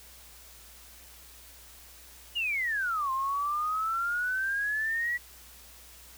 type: exponential two-way sweep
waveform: sine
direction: down then up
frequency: 2925 to 1046.5 to 1954 Hz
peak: -27 dBFS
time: 2.35-5.18 s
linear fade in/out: 20 ms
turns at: 3.11 s
effects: added 60 Hz sine -56 dBFS peak until 6.17 s + white hiss -52 dBFS RMS until 6.17 s